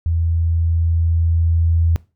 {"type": "tone with level ramp", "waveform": "sine", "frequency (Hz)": 83, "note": "E2", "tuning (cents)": 12, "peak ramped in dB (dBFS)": [-15, -12], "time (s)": [0.06, 1.96], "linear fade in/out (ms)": 0, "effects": ["noise-tail reverb RT60 0.3 s tail -21 dB re dry"]}